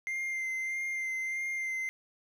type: tone with vibrato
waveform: triangle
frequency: 2093 Hz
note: C7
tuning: in tune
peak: -30 dBFS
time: 0.07-1.89 s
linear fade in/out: 0 ms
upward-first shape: sine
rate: 1.6 Hz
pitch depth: 19 cents each way
effects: none